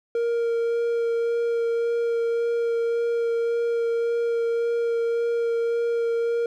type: tone with vibrato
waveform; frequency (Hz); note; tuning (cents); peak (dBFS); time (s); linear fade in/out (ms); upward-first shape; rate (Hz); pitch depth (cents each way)
triangle; 466.2; A#4; 0; -19; 0.15-6.46; 2; sine; 1.8; 9
effects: none